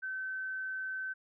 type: tone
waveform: sine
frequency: 1533 Hz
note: G6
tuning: 39 cents flat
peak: -35 dBFS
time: 0.02-1.14 s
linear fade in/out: 20 ms
effects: none